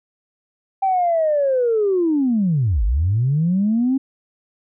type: linear two-way sweep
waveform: sine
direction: down then up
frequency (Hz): 784 to 46.25 to 272.2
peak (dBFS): -14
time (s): 0.82-3.98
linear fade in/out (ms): 10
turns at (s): 2.84
effects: tanh soft clip ceiling -10 dBFS